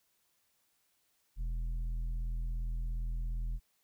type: tone with tanh clipping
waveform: triangle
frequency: 41.36 Hz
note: E1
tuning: 7 cents sharp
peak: -34 dBFS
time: 1.36-3.6 s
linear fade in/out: 50 ms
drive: 11 dB
effects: white hiss -75 dBFS RMS until 3.83 s